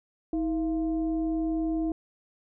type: tone with frequency modulation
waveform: sine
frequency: 320 Hz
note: D#4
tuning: 49 cents sharp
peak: -25 dBFS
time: 0.33-1.92 s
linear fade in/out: 2 ms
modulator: 364 Hz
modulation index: 0.44
effects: none